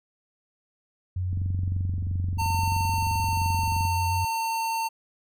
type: tone with vibrato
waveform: sine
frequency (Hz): 90.3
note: F#2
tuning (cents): -42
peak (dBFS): -25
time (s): 1.16-4.25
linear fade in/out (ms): 5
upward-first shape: square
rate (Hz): 0.68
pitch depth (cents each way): 18
type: click train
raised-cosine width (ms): 5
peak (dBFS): -23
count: 59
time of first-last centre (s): 1.33-3.852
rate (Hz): 23
type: tone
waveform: square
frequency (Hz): 905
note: A5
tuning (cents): +48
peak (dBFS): -26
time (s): 2.38-4.89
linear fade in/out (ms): 20
effects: none